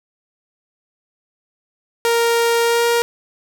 sawtooth tone with pitch glide, 466.2 to 470.5 Hz, A#4 to A#4, 0 to +16 cents, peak -10 dBFS, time 2.05-3.02 s, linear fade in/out 0 ms, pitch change +16 cents, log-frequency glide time 2.63-2.85 s, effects none

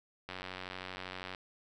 click train, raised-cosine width 0.3 ms, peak -25 dBFS, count 99, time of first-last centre 0.29-1.348 s, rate 92.6 Hz, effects none

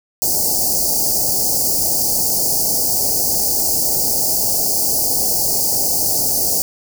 white band-stop noise, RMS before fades -17 dBFS, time 0.22-6.62 s, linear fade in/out 0 ms, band 860 to 4500 Hz, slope 96 dB/octave, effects none

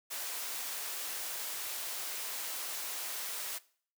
white high-pass noise, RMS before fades -39 dBFS, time 0.1-3.59 s, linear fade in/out 20 ms, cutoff 470 Hz, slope 12 dB/octave, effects noise-tail reverb RT60 0.5 s tail -20 dB re dry

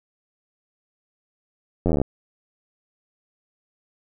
slowing click train, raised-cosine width 2 ms, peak -8 dBFS, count 13, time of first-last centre 1.86-2.016 s, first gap 11 ms, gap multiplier 1.03, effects none

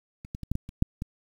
clicks, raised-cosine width 5 ms, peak -30 / -22 / -24 / -14 / -16 / -27 / -8 / -19 dBFS, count 8, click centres 0.249 / 0.349 / 0.433 / 0.516 / 0.554 / 0.691 / 0.824 / 1.021 s, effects 8-bit

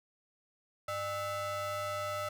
square ring-modulated tone, 350.5 Hz, F4, 6 cents sharp, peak -32 dBFS, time 0.88-2.29 s, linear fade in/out 5 ms, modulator 953 Hz, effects none

